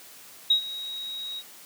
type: tone with ADSR envelope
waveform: sine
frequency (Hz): 3806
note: A#7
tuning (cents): +35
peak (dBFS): -15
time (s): 0.5-1.43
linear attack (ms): 6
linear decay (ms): 99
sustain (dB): -17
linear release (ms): 48
effects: white hiss -48 dBFS RMS until 1.65 s + high-pass 150 Hz 12 dB/octave